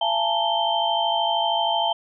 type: tone cluster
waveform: sine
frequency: 679 / 851 / 904 / 3121 Hz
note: F5 / G#5 / A5 / G7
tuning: -49 / +42 / +47 / -8 cents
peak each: -25 dBFS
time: 0.01-1.93 s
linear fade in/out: 5 ms
effects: none